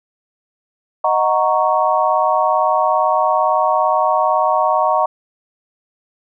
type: chord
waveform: sine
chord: D# minor seventh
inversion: none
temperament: equal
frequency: 622.3 / 740 / 932.3 / 1108.7 Hz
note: D#5 / F#5 / A#5 / C#6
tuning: 0 / 0 / 0 / 0 cents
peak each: -18 dBFS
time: 1.04-5.06 s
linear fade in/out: 5 ms
effects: none